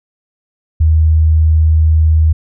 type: tone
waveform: sine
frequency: 79 Hz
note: D#2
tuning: 27 cents sharp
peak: -6 dBFS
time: 0.8-2.33 s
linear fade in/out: 10 ms
effects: none